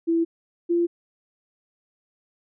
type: tone pair in turn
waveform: sine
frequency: 332.3 / 343.4 Hz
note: E4 / F4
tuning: +14 / -29 cents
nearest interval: minor second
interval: 57 cents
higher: second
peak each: -18 dBFS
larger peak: neither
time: 0.07-0.25 / 0.69-0.87 s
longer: neither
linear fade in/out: 20 ms
effects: none